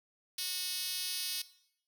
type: tone with high-pass filter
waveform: 5% pulse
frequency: 366.7 Hz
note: F#4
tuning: 15 cents flat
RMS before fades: -37 dBFS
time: 0.38-1.42 s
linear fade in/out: 5 ms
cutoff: 4900 Hz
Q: 1.1
effects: noise-tail reverb RT60 0.7 s tail -18 dB re dry